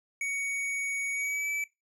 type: tone with pitch glide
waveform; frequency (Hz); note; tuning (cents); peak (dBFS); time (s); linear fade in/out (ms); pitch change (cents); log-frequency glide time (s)
square; 2239 to 2305; C#7 to D7; +17 to -33; -30; 0.21-1.64; 2; +50; 1.13-1.48
effects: noise-tail reverb RT60 0.2 s tail -19 dB re dry + low-pass 11000 Hz 12 dB/octave